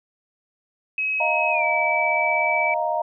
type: tone with pitch glide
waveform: sine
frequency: 2554 to 2302 Hz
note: D#7 to D7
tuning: +45 to -35 cents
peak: -21 dBFS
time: 0.98-2.74 s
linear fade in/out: 2 ms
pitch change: -180 cents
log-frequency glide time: 1.51-1.64 s
type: chord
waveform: sine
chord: Eb suspended second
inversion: none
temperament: equal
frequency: 622.3 / 698.5 / 932.3 Hz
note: Eb5 / F5 / Bb5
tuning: 0 / 0 / 0 cents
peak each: -25 dBFS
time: 1.2-3.02 s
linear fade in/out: 5 ms
effects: none